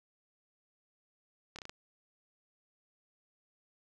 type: slowing click train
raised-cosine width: 0.2 ms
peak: -27 dBFS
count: 5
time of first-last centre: 1.56-1.695 s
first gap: 27 ms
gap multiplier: 1.15
effects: none